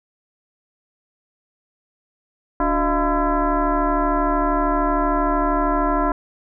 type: tone with frequency modulation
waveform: sine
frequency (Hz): 363.5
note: F#4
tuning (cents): -31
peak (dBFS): -16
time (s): 2.6-6.12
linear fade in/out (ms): 2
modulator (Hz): 327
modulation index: 2.9
effects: none